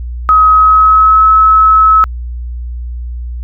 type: tone with pitch glide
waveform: sine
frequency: 1270 to 1293.7 Hz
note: D#6 to E6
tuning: +35 to -33 cents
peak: -3 dBFS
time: 0.29-2.04 s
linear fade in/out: 0 ms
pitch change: +32 cents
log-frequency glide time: 0.49-1.26 s
effects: added 60 Hz sine -18 dBFS peak until 3.43 s